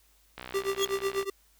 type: click train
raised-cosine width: 0.3 ms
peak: -23 dBFS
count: 54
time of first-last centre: 0.38-1.228 s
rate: 62.5 Hz
type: tone with tremolo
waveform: square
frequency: 392.4 Hz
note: G4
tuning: 2 cents sharp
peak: -25 dBFS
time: 0.54-1.3 s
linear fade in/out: 5 ms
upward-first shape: triangle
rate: 8.1 Hz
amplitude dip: 100%
type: tone with exponential growth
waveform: 30% pulse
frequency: 3322 Hz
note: G#7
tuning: in tune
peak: -20 dBFS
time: 0.75-0.85 s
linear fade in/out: 5 ms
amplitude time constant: 21 ms
effects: added 50 Hz sine -65 dBFS peak until 1.59 s + white hiss -65 dBFS RMS until 1.59 s